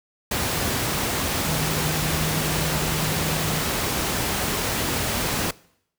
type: tone in noise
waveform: sine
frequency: 155.56 Hz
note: D#3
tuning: in tune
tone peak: -26 dBFS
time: 1.45-3.62 s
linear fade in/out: 5 ms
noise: pink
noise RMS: -24 dBFS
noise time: 0.31-5.51 s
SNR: -5 dB
effects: noise-tail reverb RT60 0.7 s tail -22 dB re dry + high-pass 60 Hz 12 dB/octave